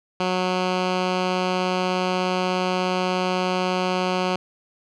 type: tone with low-pass filter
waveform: 10% pulse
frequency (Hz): 183.4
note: F#3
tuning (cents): -15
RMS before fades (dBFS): -23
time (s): 0.2-4.36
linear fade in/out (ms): 2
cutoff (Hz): 4100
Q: 1.2
effects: none